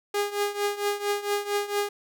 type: tone with tremolo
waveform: sawtooth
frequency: 408.9 Hz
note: G#4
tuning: 27 cents flat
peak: -18 dBFS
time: 0.14-1.89 s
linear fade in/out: 5 ms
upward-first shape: triangle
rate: 4.4 Hz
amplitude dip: 85%
effects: none